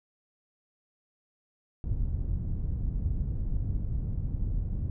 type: low-pass noise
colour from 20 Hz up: pink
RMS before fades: -30 dBFS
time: 1.84-4.9 s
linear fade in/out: 2 ms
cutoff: 110 Hz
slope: 12 dB/octave
effects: none